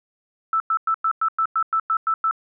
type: tone bursts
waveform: sine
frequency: 1318.5 Hz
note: E6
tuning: in tune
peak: -17 dBFS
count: 11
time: 0.53-2.311 s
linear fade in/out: 2 ms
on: 71 ms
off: 100 ms
effects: none